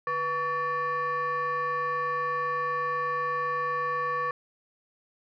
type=tone with frequency modulation; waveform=sine; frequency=1132 Hz; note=C#6; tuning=36 cents sharp; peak=-25 dBFS; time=0.07-4.31 s; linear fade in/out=2 ms; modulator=639 Hz; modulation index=0.84; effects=tanh soft clip ceiling -22 dBFS